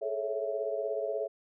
sine chord, A major seventh, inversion third, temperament equal with one note detuned, 423.5 / 440 / 554.4 / 659.3 Hz, G#4 / A4 / C#5 / E5, +34 / 0 / 0 / 0 cents, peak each -36 / -38 / -35 / -35 dBFS, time 0.01-1.28 s, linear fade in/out 20 ms, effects none

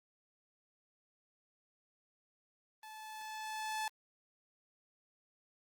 sawtooth tone with level ramp, 868 Hz, A5, 24 cents flat, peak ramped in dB -46 to -31 dBFS, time 2.83-3.88 s, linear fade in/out 2 ms, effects Opus 24 kbps

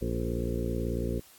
harmonic tone with a mistuned harmonic, 58.27 Hz, A#1, in tune, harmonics 1 / 2 / 3 / 4 / 5 / 6 / 7 / 8 / 9, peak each -33 / -35 / -38 / -36 / -41 / -37 / -39 / -40 / -41 dBFS, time 0.01-1.2 s, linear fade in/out 10 ms, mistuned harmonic 7, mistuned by +39 cents, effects white hiss -56 dBFS RMS until 1.38 s + AAC 64 kbps

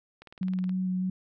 click train, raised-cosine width 0.3 ms, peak -31 dBFS, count 10, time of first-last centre 0.22-0.694 s, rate 19 Hz
sine tone with vibrato, 185 Hz, F#3, in tune, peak -26 dBFS, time 0.41-1.1 s, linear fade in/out 5 ms, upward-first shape square, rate 3.3 Hz, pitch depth 9 cents each way
effects none

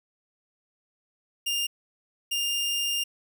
sawtooth tone bursts at uneven times, 2806 Hz, F7, 8 cents sharp, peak -22 dBFS, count 2, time 1.46-1.67 / 2.31-3.04 s, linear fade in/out 10 ms, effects none

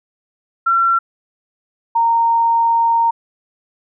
sine tone pair in turn, 1359 / 924.1 Hz, F6 / A#5, -48 / -15 cents, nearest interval perfect fifth, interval 667 cents, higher first, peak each -11 dBFS, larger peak neither, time 0.66-0.99 / 1.95-3.11 s, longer second, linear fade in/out 10 ms, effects none

